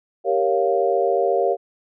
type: chord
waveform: sine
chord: G half-diminished seventh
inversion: none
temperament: equal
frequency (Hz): 392 / 466.2 / 554.4 / 698.5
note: G4 / Bb4 / Db5 / F5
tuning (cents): 0 / 0 / 0 / 0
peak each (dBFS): -22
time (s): 0.24-1.57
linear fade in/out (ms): 50
effects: none